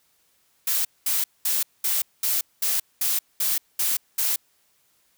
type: noise bursts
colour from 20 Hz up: blue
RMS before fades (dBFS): -23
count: 10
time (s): 0.67-4.36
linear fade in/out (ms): 5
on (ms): 180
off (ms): 210
effects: white hiss -65 dBFS RMS until 5.17 s